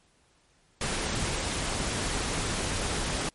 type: noise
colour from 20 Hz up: pink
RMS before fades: -30 dBFS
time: 0.81-3.29 s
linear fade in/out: 2 ms
effects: pink hiss -65 dBFS RMS until 3.34 s + MP3 48 kbps